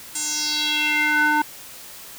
square tone with band-pass filter sweep, 300.7 Hz, D4, 41 cents sharp, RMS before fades -21 dBFS, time 0.15-1.42 s, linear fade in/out 5 ms, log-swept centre 8100 to 1100 Hz, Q 3.6, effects white hiss -40 dBFS RMS until 2.18 s

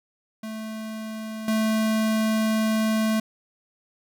square tone with level steps, 219.1 Hz, A3, 7 cents flat, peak -32 / -21 dBFS, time 0.43-3.2 s, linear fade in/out 5 ms, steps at 1.48 s, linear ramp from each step 2 ms, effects none

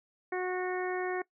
harmonic tone, 366 Hz, F#4, 19 cents flat, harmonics 1 / 2 / 3 / 4 / 5 / 6, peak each -32 / -37 / -43 / -44 / -40 / -45 dBFS, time 0.32-1.22 s, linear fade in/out 5 ms, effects noise-tail reverb RT60 0.1 s tail -21 dB re dry

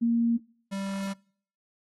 sine / square tone pair in turn, 233.1 / 195.71 Hz, A#3 / G3, 0 / -3 cents, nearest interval minor third, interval 303 cents, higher first, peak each -21 / -31 dBFS, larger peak first, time 0.01-0.38 / 0.71-1.14 s, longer second, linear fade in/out 20 ms, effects noise-tail reverb RT60 0.6 s tail -25 dB re dry + AAC 32 kbps

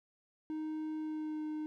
triangle tone with pitch glide, 311.1 to 307 Hz, D#4 to D#4, 0 to -23 cents, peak -34 dBFS, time 0.5-1.66 s, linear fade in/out 0 ms, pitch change -23 cents, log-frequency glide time 0.99-1.44 s, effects none

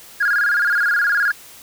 sine tone with vibrato, 1533 Hz, G6, 39 cents flat, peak -13 dBFS, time 0.2-1.32 s, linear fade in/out 10 ms, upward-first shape square, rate 19 Hz, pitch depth 130 cents each way, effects tanh soft clip ceiling -11 dBFS + white hiss -42 dBFS RMS until 1.62 s

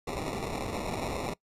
white noise with sample-and-hold, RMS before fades -34 dBFS, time 0.07-1.34 s, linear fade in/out 10 ms, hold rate 1575 Hz, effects noise-tail reverb RT60 0.1 s tail -22 dB re dry + low-pass 11000 Hz 12 dB/octave

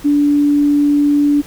sine tone, 290 Hz, D4, 22 cents flat, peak -9 dBFS, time 0.04-1.42 s, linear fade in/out 20 ms, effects pink hiss -38 dBFS RMS until 1.46 s

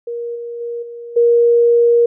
sine tone with level steps, 472 Hz, A#4, 22 cents sharp, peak -21 / -24 / -21 / -28 / -8 dBFS, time 0.07-2.06 s, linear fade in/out 5 ms, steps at 0.35 / 0.6 / 0.82 / 1.16 s, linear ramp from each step 10 ms, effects none

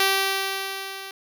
5% pulse tone with level ramp, 388.2 Hz, G4, 17 cents flat, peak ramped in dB -6 to -24 dBFS, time 0-1.11 s, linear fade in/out 2 ms, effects none

